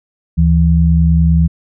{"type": "tone pair together", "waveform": "sine", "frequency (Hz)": [75, 164.81], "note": ["D2", "E3"], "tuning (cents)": [37, 0], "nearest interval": "octave + major second", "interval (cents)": 1363, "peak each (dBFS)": -10, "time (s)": [0.37, 1.48], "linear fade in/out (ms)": 20, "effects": []}